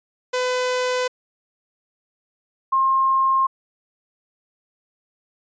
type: tone pair in turn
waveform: sawtooth / sine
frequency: 503 / 1065.8 Hz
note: B4 / C6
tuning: +32 / +32 cents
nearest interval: octave + minor second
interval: 1300 cents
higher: second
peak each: -16 / -15 dBFS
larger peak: second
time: 0.33-1.08 / 2.72-3.47 s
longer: neither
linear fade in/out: 10 ms
effects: resampled to 16000 Hz